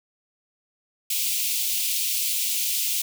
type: high-pass noise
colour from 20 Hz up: white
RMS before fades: -25 dBFS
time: 1.1-3.02 s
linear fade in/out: 5 ms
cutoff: 2400 Hz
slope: 48 dB/octave
effects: none